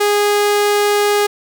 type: tone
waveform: sawtooth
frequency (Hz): 412.3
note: G#4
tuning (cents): -13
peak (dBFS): -8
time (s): 0-1.27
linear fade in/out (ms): 10
effects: none